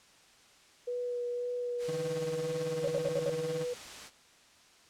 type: tone with vibrato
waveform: sine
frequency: 487.4 Hz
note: B4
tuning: 23 cents flat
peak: -32 dBFS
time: 0.87-3.74 s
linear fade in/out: 10 ms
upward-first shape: sine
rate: 1.9 Hz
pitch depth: 12 cents each way
type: noise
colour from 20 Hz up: white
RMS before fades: -45 dBFS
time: 1.78-4.11 s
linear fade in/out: 50 ms
type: tone with tremolo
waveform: 35% pulse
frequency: 156.3 Hz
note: D#3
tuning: 8 cents sharp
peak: -33 dBFS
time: 1.88-3.65 s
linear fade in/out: 5 ms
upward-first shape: triangle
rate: 18 Hz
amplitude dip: 90%
type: tone bursts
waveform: sine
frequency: 554.4 Hz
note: C#5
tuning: in tune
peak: -29 dBFS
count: 5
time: 2.84-3.297 s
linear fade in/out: 0 ms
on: 37 ms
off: 68 ms
effects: white hiss -60 dBFS RMS until 4.89 s + low-pass 7000 Hz 12 dB/octave